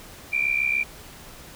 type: tone pair together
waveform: sine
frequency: 2327 / 2394 Hz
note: D7 / D7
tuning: -17 / +33 cents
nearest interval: unison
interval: 50 cents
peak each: -24 / -23 dBFS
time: 0.32-0.84 s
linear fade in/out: 20 ms
effects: pink hiss -44 dBFS RMS until 1.55 s